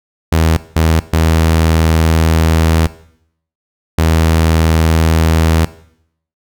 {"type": "tone bursts at uneven times", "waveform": "sawtooth", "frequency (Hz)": 80.8, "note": "E2", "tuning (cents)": -34, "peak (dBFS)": -5, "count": 4, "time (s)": [[0.32, 0.57], [0.76, 1], [1.13, 2.87], [3.98, 5.65]], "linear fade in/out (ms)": 5, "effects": ["noise-tail reverb RT60 0.7 s tail -17 dB re dry"]}